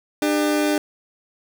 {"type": "tone pair together", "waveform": "30% pulse", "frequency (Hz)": [300, 400.5], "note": ["D4", "G4"], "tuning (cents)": [37, 37], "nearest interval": "perfect fourth", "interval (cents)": 500, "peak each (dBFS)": [-16, -22], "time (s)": [0.22, 0.78], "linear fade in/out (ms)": 2, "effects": []}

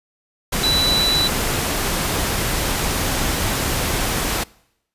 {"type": "tone in noise", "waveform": "sine", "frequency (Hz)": 3962, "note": "B7", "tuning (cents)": 5, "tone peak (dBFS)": -16, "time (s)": [0.63, 1.28], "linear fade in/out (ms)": 10, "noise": "pink", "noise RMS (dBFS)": -21, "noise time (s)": [0.52, 4.44], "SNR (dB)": 2, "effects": ["noise-tail reverb RT60 0.8 s tail -24 dB re dry", "resampled to 32000 Hz"]}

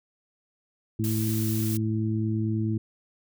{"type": "harmonic tone", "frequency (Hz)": 109.5, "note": "A2", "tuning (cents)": -8, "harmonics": [1, 2, 3], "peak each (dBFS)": [-26, -29, -31], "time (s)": [0.99, 2.78], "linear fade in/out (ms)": 5}
{"type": "noise", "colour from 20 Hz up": "blue", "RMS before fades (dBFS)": -35, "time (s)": [1.04, 1.77], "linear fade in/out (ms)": 0}
{"effects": []}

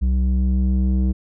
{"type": "tone with low-pass filter sweep", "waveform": "square", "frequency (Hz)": 63.7, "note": "C2", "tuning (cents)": -46, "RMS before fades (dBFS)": -18, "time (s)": [0.01, 1.13], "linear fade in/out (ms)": 20, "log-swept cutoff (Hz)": [140, 250], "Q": 1.7, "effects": []}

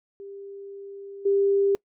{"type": "tone with level steps", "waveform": "sine", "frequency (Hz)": 397.2, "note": "G4", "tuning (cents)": 23, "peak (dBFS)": [-37, -18], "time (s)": [0.2, 1.75], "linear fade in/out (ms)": 0, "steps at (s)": 1.25, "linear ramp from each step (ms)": 10, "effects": ["noise-tail reverb RT60 0.1 s tail -25 dB re dry"]}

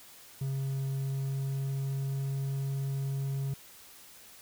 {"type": "tone with pitch glide", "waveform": "triangle", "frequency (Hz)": [135.4, 136.74], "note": ["C#3", "C#3"], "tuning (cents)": [-40, -23], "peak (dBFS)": -28, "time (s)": [0.41, 3.54], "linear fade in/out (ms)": 5, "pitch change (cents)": 17, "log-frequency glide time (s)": [0.73, 2.65], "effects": ["white hiss -53 dBFS RMS until 4.41 s"]}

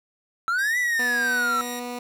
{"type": "exponential two-way sweep", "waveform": "triangle", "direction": "up then down", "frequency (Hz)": [1318, 2006, 1318], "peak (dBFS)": -19, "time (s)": [0.48, 1.61], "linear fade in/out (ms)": 0, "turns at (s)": 0.78}
{"type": "tone with tremolo", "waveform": "10% pulse", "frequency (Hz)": 1894, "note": "A#6", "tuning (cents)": 27, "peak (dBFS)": -24, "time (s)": [0.58, 1.8], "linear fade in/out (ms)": 10, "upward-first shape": "sine", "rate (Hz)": 2.9, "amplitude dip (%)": 30}
{"type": "tone", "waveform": "15% pulse", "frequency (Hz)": 244.3, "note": "B3", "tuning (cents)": -19, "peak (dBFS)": -24, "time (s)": [0.99, 1.99], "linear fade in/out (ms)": 5}
{"effects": []}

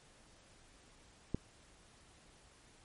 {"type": "click", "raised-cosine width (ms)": 3, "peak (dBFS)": -21, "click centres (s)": 1.346, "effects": ["pink hiss -63 dBFS RMS until 2.84 s", "MP3 48 kbps"]}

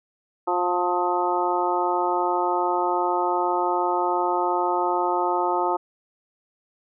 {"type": "harmonic tone with a mistuned harmonic", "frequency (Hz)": 177.4, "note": "F3", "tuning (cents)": 27, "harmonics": [2, 3, 4, 5, 6, 7], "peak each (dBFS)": [-26, -31, -27, -24, -32, -29], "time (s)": [0.47, 5.77], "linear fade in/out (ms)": 10, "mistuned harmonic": 7, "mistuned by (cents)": 20, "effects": []}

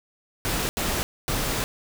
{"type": "noise bursts at uneven times", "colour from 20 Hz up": "pink", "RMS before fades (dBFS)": -26, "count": 3, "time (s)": [[0.45, 0.69], [0.77, 1.03], [1.28, 1.64]], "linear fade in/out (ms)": 0, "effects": []}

